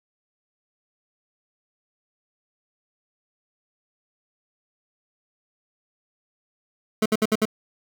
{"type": "tone bursts", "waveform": "25% pulse", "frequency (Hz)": 216.7, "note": "A3", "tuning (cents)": -26, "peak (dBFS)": -14, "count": 5, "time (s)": [7.02, 7.454], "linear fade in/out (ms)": 5, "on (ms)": 38, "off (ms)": 61, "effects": ["8-bit"]}